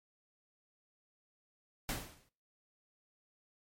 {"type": "noise with exponential decay", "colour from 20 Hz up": "pink", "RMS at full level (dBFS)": -34, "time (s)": [1.89, 2.29], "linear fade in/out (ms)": 1, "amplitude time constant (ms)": 85, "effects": ["noise-tail reverb RT60 0.5 s tail -25 dB re dry", "MP3 64 kbps"]}